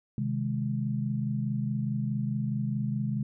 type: chord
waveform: sine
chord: Ab major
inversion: first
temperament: equal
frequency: 130.81 / 155.56 / 207.7 Hz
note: C3 / Eb3 / Ab3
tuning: 0 / 0 / 0 cents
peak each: -30 / -35 / -31 dBFS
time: 0.18-3.23 s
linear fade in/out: 2 ms
effects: none